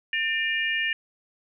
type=tone cluster; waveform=sine; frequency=1800 / 2388 / 2838 Hz; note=A6 / D7 / F7; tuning=+39 / +28 / +27 cents; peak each=-26 / -29 / -29 dBFS; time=0.13-0.93 s; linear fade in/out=2 ms; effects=none